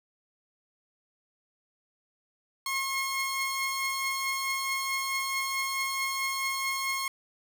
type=tone pair together; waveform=sawtooth; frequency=1077.2 / 2159 Hz; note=C#6 / C#7; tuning=-50 / -46 cents; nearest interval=octave; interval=1204 cents; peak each=-28 dBFS; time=2.66-7.08 s; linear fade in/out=2 ms; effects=none